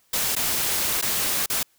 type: noise with dropouts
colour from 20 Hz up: white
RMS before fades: -24 dBFS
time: 0.13-1.63 s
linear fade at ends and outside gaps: 5 ms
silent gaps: 0.353-0.363 / 1.014-1.023 / 1.461-1.499 s
effects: white hiss -63 dBFS RMS until 1.78 s